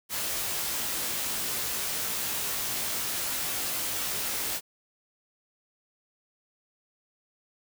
white noise with comb filter, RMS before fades -31 dBFS, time 0.09-4.61 s, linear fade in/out 50 ms, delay 18 ms, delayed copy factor +0.6, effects none

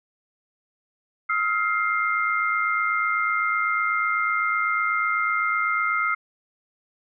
sine tone cluster, 1276 / 1384 / 2105 Hz, D#6 / F6 / C7, +43 / -16 / +10 cents, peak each -25 dBFS, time 1.29-6.15 s, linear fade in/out 10 ms, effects none

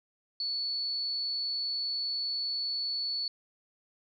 sine tone, 4435 Hz, C#8, in tune, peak -30 dBFS, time 0.4-3.28 s, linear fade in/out 2 ms, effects none

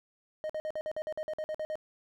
triangle tone bursts, 620 Hz, D#5, 6 cents flat, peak -30 dBFS, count 13, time 0.44-1.755 s, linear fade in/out 0 ms, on 55 ms, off 50 ms, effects none

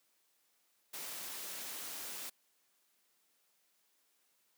white noise, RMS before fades -44 dBFS, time 0.93-2.3 s, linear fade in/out 10 ms, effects white hiss -75 dBFS RMS until 4.57 s + high-pass 200 Hz 12 dB/octave

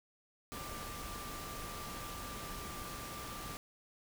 sine tone in noise, 1181 Hz, D6, 9 cents sharp, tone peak -48 dBFS, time 0.52-3.57 s, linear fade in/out 0 ms, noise pink, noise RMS -45 dBFS, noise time 0.52-3.57 s, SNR -6 dB, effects none

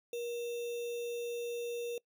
sine tone with sample-and-hold, 474.8 Hz, A#4, 32 cents sharp, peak -35 dBFS, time 0.13-1.98 s, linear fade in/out 2 ms, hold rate 3150 Hz, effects noise-tail reverb RT60 0.1 s tail -23 dB re dry

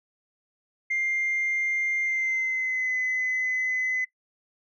sine tone with pitch glide, 2100 to 2024 Hz, C7 to B6, +6 to +42 cents, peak -23 dBFS, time 0.9-4.05 s, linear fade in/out 10 ms, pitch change -64 cents, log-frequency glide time 2.04-2.94 s, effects noise-tail reverb RT60 0.1 s tail -17 dB re dry + tanh soft clip ceiling -20 dBFS

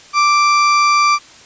35% pulse tone, 1174.7 Hz, D6, in tune, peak -8 dBFS, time 0.13-1.19 s, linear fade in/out 50 ms, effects white hiss -41 dBFS RMS until 1.45 s + resampled to 16000 Hz

